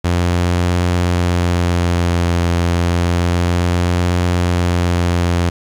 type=tone with vibrato; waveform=sawtooth; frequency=87.31 Hz; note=F2; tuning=in tune; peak=-9 dBFS; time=0.04-5.5 s; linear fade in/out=10 ms; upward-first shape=triangle; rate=0.3 Hz; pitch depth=25 cents each way; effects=low-pass 8000 Hz 12 dB/octave + 7-bit